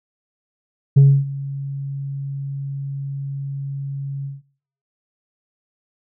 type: tone with ADSR envelope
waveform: sine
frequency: 138.59 Hz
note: C#3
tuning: in tune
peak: -3 dBFS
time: 0.96-4.42 s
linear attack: 15 ms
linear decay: 270 ms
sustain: -21 dB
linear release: 170 ms
effects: noise-tail reverb RT60 0.6 s tail -22 dB re dry + tanh soft clip ceiling -5 dBFS